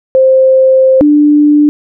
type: tone pair in turn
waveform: sine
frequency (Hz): 525 / 295.7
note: C5 / D4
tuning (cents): +6 / +12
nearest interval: minor seventh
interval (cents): 994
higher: first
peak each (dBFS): -3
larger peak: neither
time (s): 0.15-1.01 / 1.01-1.69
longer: first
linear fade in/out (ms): 0
effects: none